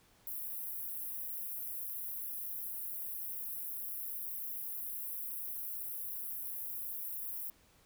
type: high-pass noise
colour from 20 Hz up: white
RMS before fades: -41 dBFS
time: 0.27-7.5 s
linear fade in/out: 2 ms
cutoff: 11000 Hz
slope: 48 dB/octave
effects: pink hiss -66 dBFS RMS until 7.85 s